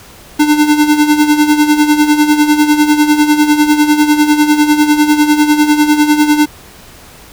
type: tone with tremolo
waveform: square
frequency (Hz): 299.4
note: D4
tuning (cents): +33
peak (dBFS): -5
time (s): 0.39-6.46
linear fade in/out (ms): 10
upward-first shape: sine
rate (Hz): 10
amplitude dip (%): 65
effects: pink hiss -37 dBFS RMS until 7.32 s